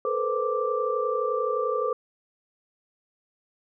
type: tone cluster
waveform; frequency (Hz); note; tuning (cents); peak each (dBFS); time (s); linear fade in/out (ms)
sine; 436.4 / 484.4 / 516 / 1174; A4 / B4 / C5 / D6; -14 / -34 / -24 / -1; -29; 0.05-1.93; 2
effects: none